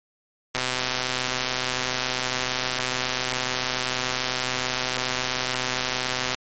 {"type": "click train", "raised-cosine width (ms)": 0.2, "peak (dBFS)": -7, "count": 737, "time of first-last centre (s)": [0.55, 6.345], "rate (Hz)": 127, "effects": ["MP3 32 kbps"]}